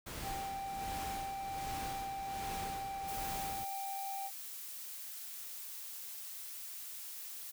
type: noise with tremolo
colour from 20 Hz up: pink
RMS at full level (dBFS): -43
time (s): 0.06-3.65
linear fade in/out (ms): 10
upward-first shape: sine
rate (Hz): 1.3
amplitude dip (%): 60
type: tone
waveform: triangle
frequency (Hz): 784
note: G5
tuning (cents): 0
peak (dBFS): -37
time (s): 0.22-4.31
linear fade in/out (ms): 50
type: noise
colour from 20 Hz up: blue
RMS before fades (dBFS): -46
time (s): 3.07-7.52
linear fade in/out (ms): 20
effects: none